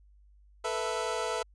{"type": "chord", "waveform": "25% pulse", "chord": "A suspended second", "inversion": "none", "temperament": "equal with one note detuned", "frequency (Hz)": [442.5, 493.9, 659.3], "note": ["A4", "B4", "E5"], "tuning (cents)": [10, 0, 0], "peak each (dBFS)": [-31, -31, -31], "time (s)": [0.64, 1.43], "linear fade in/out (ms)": 10, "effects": ["added 50 Hz sine -56 dBFS peak until 1.54 s", "resampled to 22050 Hz"]}